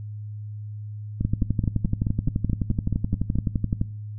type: two click trains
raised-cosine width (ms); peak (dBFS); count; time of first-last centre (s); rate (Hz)
5; -10 / -12; 31 / 11; 1.25-3.814 / 1.21-3.356; 11.7 / 4.66
effects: noise-tail reverb RT60 0.6 s tail -20 dB re dry + added 105 Hz sine -32 dBFS peak until 4.18 s